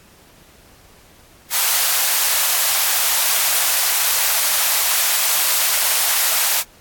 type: high-pass noise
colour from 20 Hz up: white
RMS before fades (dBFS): -17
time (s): 1.5-6.64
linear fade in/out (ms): 50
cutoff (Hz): 620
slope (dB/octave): 24
effects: pink hiss -49 dBFS RMS until 6.8 s + AAC 64 kbps